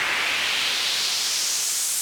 pink noise with band-pass filter sweep, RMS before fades -24 dBFS, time 0-2.01 s, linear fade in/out 0 ms, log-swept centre 2000 to 8700 Hz, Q 1.8, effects none

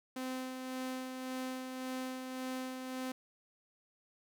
sawtooth tone with tremolo, 258 Hz, C4, 24 cents flat, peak -33 dBFS, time 0.16-3.12 s, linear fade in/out 5 ms, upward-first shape sine, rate 1.8 Hz, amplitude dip 40%, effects none

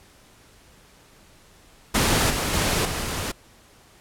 pink noise with level steps, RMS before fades -20 / -25 / -22 / -28 dBFS, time 1.94-3.32 s, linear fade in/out 10 ms, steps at 2.3 / 2.53 / 2.85 s, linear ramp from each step 2 ms, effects pink hiss -53 dBFS RMS until 4 s + low-pass 12000 Hz 12 dB/octave

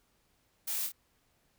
blue noise with echo, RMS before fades -35 dBFS, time 0.67-0.87 s, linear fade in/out 10 ms, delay 26 ms, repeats 2, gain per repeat -5 dB, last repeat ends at 0.922 s, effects pink hiss -72 dBFS RMS until 1.58 s

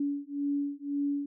sine beating tone pair, 283.8 / 285.7 Hz, C#4 / D4, +41 / -48 cents, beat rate 1.9 Hz, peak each -32 / -32 dBFS, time 0-1.26 s, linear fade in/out 5 ms, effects none

